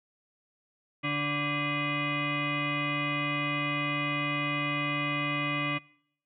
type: tone with frequency modulation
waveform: sine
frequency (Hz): 1166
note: D6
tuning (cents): -13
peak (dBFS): -27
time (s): 1.03-5.79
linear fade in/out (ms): 20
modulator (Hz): 437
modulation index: 3.6
effects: noise-tail reverb RT60 0.7 s tail -24 dB re dry